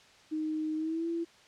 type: tone with pitch glide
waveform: sine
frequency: 311.1 to 335.4 Hz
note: D#4 to E4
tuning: 0 to +30 cents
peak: -30 dBFS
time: 0.31-1.25 s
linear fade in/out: 20 ms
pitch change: +130 cents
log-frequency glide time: 0.76-1.08 s
effects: white hiss -58 dBFS RMS until 1.47 s + low-pass 5000 Hz 12 dB/octave